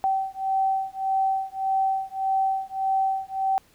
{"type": "beating tone pair", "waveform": "sine", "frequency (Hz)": [770, 771.7], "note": ["G5", "G5"], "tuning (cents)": [-31, -27], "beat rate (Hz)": 1.7, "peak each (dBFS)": -25, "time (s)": [0.04, 3.58], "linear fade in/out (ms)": 0, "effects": ["pink hiss -59 dBFS RMS until 3.74 s"]}